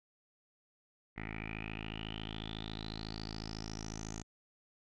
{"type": "tone with low-pass filter sweep", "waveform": "10% pulse", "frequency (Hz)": 54, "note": "A1", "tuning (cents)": -32, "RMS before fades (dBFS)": -43, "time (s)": [1.16, 4.23], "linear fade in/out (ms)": 20, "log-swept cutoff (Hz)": [2100, 6700], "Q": 9.9, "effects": []}